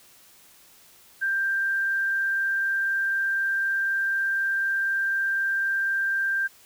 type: tone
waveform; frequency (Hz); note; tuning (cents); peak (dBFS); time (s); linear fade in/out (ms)
sine; 1581; G6; +14; -22; 1.21-6.48; 20
effects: white hiss -54 dBFS RMS until 6.65 s